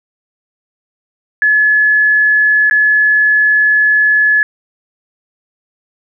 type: tone with dropouts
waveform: sine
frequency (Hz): 1709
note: G#6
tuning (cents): +49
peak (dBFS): -7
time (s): 1.42-4.43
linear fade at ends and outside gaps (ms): 1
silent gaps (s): 2.698-2.71
effects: none